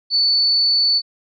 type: tone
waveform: sine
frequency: 4479 Hz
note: C#8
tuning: 17 cents sharp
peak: -13 dBFS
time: 0.1-1.02 s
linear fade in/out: 50 ms
effects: none